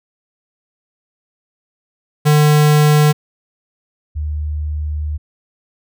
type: tone pair in turn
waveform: square / sine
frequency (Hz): 150 / 75.43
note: D3 / D2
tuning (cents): +37 / +47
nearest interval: octave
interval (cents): 1190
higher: first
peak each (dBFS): -9 / -18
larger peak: first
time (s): 2.25-3.13 / 4.15-5.18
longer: second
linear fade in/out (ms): 20
effects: none